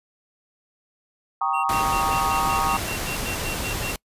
sine chord, Eb dominant seventh, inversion first, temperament equal, 784 / 932.3 / 1108.7 / 1244.5 Hz, G5 / Bb5 / Db6 / Eb6, 0 / 0 / 0 / 0 cents, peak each -26 dBFS, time 1.41-2.77 s, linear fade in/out 5 ms
triangle tone bursts, 2739 Hz, F7, 34 cents flat, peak -28 dBFS, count 13, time 1.53-3.932 s, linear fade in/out 20 ms, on 110 ms, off 81 ms
pink noise, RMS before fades -28 dBFS, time 1.69-3.96 s, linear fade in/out 2 ms
effects noise-tail reverb RT60 0.1 s tail -26 dB re dry + resampled to 32000 Hz

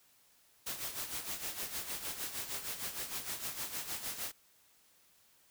white noise with tremolo, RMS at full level -38 dBFS, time 0.66-4.32 s, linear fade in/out 10 ms, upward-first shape sine, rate 6.5 Hz, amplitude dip 65%, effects white hiss -67 dBFS RMS until 5.5 s

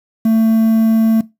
triangle tone with quantisation, 223.2 Hz, A3, 25 cents sharp, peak -7 dBFS, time 0.25-1.21 s, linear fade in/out 5 ms, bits 6, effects noise-tail reverb RT60 0.2 s tail -18 dB re dry

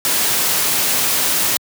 white noise, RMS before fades -17 dBFS, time 0.05-1.57 s, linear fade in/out 0 ms, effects high-pass 100 Hz 12 dB/octave

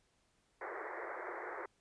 pink band-pass noise, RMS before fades -44 dBFS, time 0.61-1.66 s, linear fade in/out 5 ms, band 340 to 2100 Hz, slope 96 dB/octave, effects pink hiss -75 dBFS RMS until 1.8 s + resampled to 22050 Hz

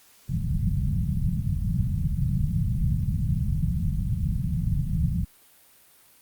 white low-pass noise, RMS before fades -25 dBFS, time 0.29-5.25 s, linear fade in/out 5 ms, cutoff 180 Hz, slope 48 dB/octave, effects white hiss -56 dBFS RMS until 6.21 s + Opus 48 kbps

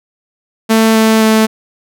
sawtooth tone with pitch steps, 222.5 / 221 / 219.4 Hz, A3 / A3 / A3, +20 / +8 / -5 cents, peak -3 dBFS, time 0.69-1.47 s, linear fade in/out 20 ms, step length 260 ms, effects none

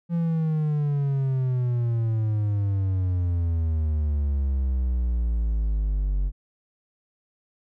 triangle exponential sweep, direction down, 171.6 to 46.25 Hz, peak -19 dBFS, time 0.09-6.32 s, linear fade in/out 50 ms, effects none

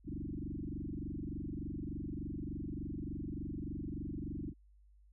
sine tone with frequency modulation, 180.7 Hz, F#3, 41 cents flat, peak -38 dBFS, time 0.04-4.54 s, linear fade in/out 50 ms, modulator 23.4 Hz, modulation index 6.1, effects added 50 Hz sine -60 dBFS peak until 5.12 s

